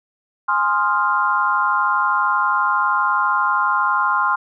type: chord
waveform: sine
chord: F minor seventh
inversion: first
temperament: equal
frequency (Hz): 830.6 / 1046.5 / 1244.5 / 1396.9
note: Ab5 / C6 / Eb6 / F6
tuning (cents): 0 / 0 / 0 / 0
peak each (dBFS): -24 / -18 / -24 / -20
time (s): 0.48-4.36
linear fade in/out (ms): 10
effects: none